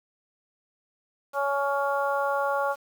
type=harmonic tone; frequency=280 Hz; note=C#4; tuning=18 cents sharp; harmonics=2 / 3 / 4 / 5; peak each=-27 / -29 / -30 / -31 dBFS; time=1.33-2.76 s; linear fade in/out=50 ms; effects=8-bit